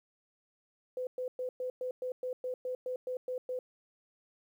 sine tone bursts, 506 Hz, B4, 42 cents sharp, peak -33 dBFS, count 13, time 0.97-3.59 s, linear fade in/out 2 ms, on 100 ms, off 110 ms, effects 11-bit

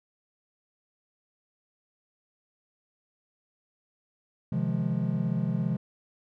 triangle chord, F minor seventh, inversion second, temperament just, 130.96 / 157.15 / 174.61 / 209.5 Hz, C3 / Eb3 / F3 / Ab3, +2 / +18 / 0 / +15 cents, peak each -29 / -30 / -28 / -30 dBFS, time 4.52-5.77 s, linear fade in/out 5 ms, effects none

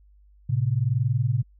sine tone pair together, 111.89 / 132.8 Hz, A2 / C3, +29 / +26 cents, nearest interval minor third, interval 297 cents, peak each -23 dBFS, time 0.49-1.43 s, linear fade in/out 10 ms, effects added 50 Hz sine -52 dBFS peak until 1.59 s

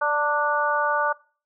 harmonic tone with a mistuned harmonic, 293.7 Hz, D4, in tune, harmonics 2 / 3 / 4 / 5, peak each -26 / -25 / -25 / -25 dBFS, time 0.01-1.13 s, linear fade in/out 10 ms, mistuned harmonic 3, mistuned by +24 cents, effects noise-tail reverb RT60 0.4 s tail -22 dB re dry

